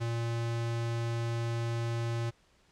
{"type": "tone", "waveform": "square", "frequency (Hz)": 116.54, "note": "A#2", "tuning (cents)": 0, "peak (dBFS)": -31, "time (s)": [0, 2.31], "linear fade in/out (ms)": 20, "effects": ["pink hiss -66 dBFS RMS until 2.71 s", "low-pass 7000 Hz 12 dB/octave"]}